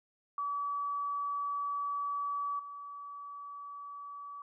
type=tone with level steps; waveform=sine; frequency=1145 Hz; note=D6; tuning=44 cents flat; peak=-32 / -42 dBFS; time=0.38-4.42 s; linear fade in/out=2 ms; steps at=2.59 s; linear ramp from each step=5 ms; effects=none